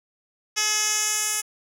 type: tone with band-pass filter sweep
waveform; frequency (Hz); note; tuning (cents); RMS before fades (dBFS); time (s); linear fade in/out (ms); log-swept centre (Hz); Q
10% pulse; 425.5; G#4; +42; -24; 0.56-1.42; 20; 5300 to 8800; 1.9
effects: none